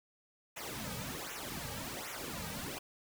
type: noise with flanger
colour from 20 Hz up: pink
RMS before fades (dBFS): -42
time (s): 0.56-2.79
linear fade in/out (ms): 10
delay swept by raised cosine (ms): 0.21 to 2.91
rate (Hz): 1.3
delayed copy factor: -0.85
effects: none